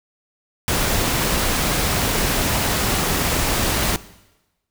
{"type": "noise", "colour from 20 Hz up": "pink", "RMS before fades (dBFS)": -20, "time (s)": [0.68, 3.96], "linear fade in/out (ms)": 0, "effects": ["noise-tail reverb RT60 1.0 s tail -18 dB re dry"]}